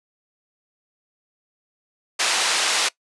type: band-pass noise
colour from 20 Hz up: white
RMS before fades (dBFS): -21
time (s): 2.19-2.89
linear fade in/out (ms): 10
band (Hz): 590 to 5800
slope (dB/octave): 12
effects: noise-tail reverb RT60 0.1 s tail -21 dB re dry + resampled to 24000 Hz